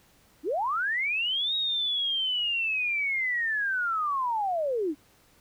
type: linear two-way sweep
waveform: sine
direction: up then down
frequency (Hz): 259.3 to 3800 to 275.1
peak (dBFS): -25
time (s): 0.43-4.95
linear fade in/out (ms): 50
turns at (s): 1.55
effects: pink hiss -61 dBFS RMS until 5.4 s